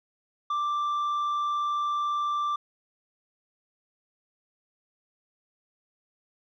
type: tone with tanh clipping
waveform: sine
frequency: 1177 Hz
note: D6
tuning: 3 cents sharp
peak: -26 dBFS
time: 0.5-2.56 s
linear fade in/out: 5 ms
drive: 4 dB
effects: none